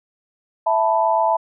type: chord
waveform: sine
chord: E suspended fourth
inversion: none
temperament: equal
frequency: 659.3 / 880 / 987.8 Hz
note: E5 / A5 / B5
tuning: 0 / 0 / 0 cents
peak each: -19 / -18 / -21 dBFS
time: 0.66-1.37 s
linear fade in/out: 10 ms
effects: none